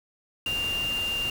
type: tone in noise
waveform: sine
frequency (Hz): 2794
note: F7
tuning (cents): 0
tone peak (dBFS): -26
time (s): 0.46-1.3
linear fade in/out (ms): 2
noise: pink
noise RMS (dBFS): -37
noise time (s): 0.46-1.3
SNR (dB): +8
effects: none